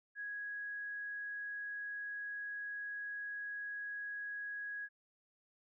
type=tone; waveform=sine; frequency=1661.2 Hz; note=G#6; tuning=in tune; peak=-40 dBFS; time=0.15-4.89 s; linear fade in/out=50 ms; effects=none